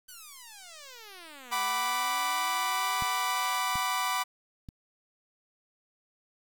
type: exponential two-way sweep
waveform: 5% pulse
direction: down then up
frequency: 1546 to 207.7 to 573 Hz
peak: -34 dBFS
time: 0.08-3.6 s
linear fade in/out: 10 ms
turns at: 1.6 s
type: chord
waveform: sawtooth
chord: B minor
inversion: second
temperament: equal with one note detuned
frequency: 749 / 987.8 / 1174.7 Hz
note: F#5 / B5 / D6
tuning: +21 / 0 / 0 cents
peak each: -31 / -27 / -28 dBFS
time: 1.51-4.24 s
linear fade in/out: 20 ms
type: clicks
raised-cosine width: 5 ms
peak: -26 / -27 / -30 dBFS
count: 3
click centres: 3.023 / 3.756 / 4.688 s
effects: 9-bit